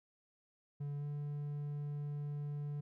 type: tone with pitch glide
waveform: triangle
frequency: 143.9 to 145.91 Hz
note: D3 to D3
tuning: -35 to -11 cents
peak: -36 dBFS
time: 0.8-2.81 s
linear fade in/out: 10 ms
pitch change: +24 cents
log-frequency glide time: 0.98-1.04 s
effects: none